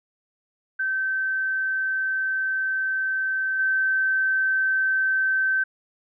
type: tone with level steps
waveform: sine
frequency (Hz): 1545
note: G6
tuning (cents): -26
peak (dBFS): -22 / -19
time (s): 0.79-5.64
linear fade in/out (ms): 10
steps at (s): 3.59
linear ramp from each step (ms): 5
effects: none